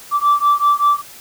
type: beating tone pair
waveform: sine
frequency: 1162 / 1167.2 Hz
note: D6 / D6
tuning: -19 / -11 cents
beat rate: 5.2 Hz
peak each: -13 dBFS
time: 0.11-1.02 s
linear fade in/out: 50 ms
effects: tanh soft clip ceiling -7 dBFS + white hiss -39 dBFS RMS until 1.2 s